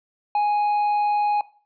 triangle tone, 830.6 Hz, G#5, in tune, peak -16 dBFS, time 0.35-1.41 s, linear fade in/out 2 ms, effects noise-tail reverb RT60 0.4 s tail -18 dB re dry + resampled to 11025 Hz

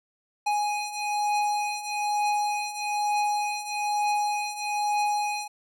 square beating tone pair, 830.6 / 831.7 Hz, G#5 / G#5, 0 / +2 cents, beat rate 1.1 Hz, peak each -31 / -27 dBFS, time 0.46-5.48 s, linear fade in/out 10 ms, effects low-pass 10000 Hz 12 dB/octave

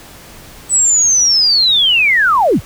sine linear sweep, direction down, 8060 to 39.59 Hz, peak -8 dBFS, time 0.69-2.61 s, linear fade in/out 50 ms, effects pink hiss -37 dBFS RMS until 2.65 s

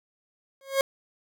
40% pulse tone with exponential growth, 543 Hz, C#5, 36 cents flat, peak -16 dBFS, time 0.61-0.81 s, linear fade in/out 1 ms, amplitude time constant 43 ms, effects none

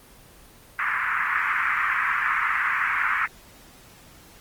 pink band-pass noise, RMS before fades -24 dBFS, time 0.79-3.26 s, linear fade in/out 2 ms, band 1100 to 2200 Hz, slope 48 dB/octave, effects pink hiss -50 dBFS RMS until 4.4 s + Opus 24 kbps

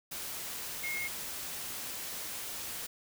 sine tone in noise, 2150 Hz, C7, 47 cents sharp, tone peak -34 dBFS, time 0.83-1.08 s, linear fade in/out 10 ms, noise white, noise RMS -40 dBFS, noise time 0.11-2.87 s, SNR +3 dB, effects none

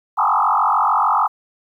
sine tone with frequency modulation, 1037 Hz, C6, 16 cents flat, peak -13 dBFS, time 0.17-1.28 s, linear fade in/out 20 ms, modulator 46.8 Hz, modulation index 5.5, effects 9-bit

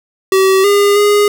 square tone with pitch steps, 382.5 / 405.7 / 412.4 Hz, G4 / G#4 / G#4, -42 / -41 / -12 cents, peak -8 dBFS, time 0.32-1.28 s, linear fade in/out 2 ms, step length 320 ms, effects none

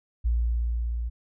sine tone with level ramp, 58.27 Hz, A#1, in tune, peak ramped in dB -20 to -27 dBFS, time 0.24-1.1 s, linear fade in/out 20 ms, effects none

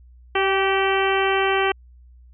harmonic tone with a mistuned harmonic, 386.6 Hz, G4, 24 cents flat, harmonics 1 / 2 / 3 / 4 / 5 / 6 / 7 / 8, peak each -21 / -24 / -26 / -27 / -28 / -29 / -29 / -30 dBFS, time 0.35-1.72 s, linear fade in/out 5 ms, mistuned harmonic 2, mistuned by +20 cents, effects added 61 Hz sine -45 dBFS peak until 2.33 s

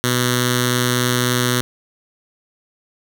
5% pulse tone with notch filter, 123.47 Hz, B2, in tune, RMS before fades -18 dBFS, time 0.04-1.61 s, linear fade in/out 0 ms, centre 760 Hz, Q 0.52, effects none

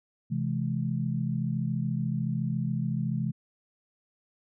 sine chord, C augmented, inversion none, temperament equal with one note detuned, 130.81 / 164.81 / 212 Hz, C3 / E3 / G#3, 0 / 0 / +36 cents, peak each -30 / -31 / -32 dBFS, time 0.3-3.32 s, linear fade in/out 20 ms, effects none

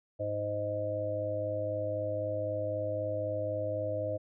harmonic tone, 103.9 Hz, G#2, 1 cent sharp, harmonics 1 / 3 / 5 / 6, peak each -38 / -42 / -35 / -34 dBFS, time 0.19-4.18 s, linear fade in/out 20 ms, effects none

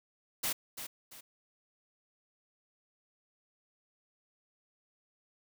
white noise with echo, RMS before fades -33 dBFS, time 0.43-0.53 s, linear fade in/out 10 ms, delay 340 ms, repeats 2, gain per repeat -9 dB, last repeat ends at 1.21 s, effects none

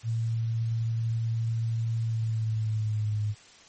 sine tone with pitch glide, 113.9 to 105.66 Hz, A#2 to G#2, -40 to +30 cents, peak -25 dBFS, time 0.03-3.35 s, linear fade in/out 50 ms, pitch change -130 cents, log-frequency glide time 2-3.19 s, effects white hiss -53 dBFS RMS until 3.68 s + MP3 32 kbps

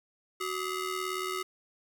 sawtooth ring-modulated tone, 822 Hz, G#5, 18 cents flat, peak -25 dBFS, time 0.4-1.43 s, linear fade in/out 10 ms, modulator 450 Hz, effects 10-bit

